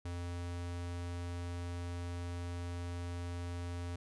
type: tone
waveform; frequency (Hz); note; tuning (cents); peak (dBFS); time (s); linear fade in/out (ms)
square; 87.31; F2; 0; -39; 0.05-3.96; 5
effects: resampled to 24000 Hz